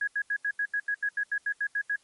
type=tone bursts; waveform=sine; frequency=1662 Hz; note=G#6; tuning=1 cent sharp; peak=-25 dBFS; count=14; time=0.01-1.96 s; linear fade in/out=5 ms; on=65 ms; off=80 ms; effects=white hiss -64 dBFS RMS until 2.03 s + MP3 48 kbps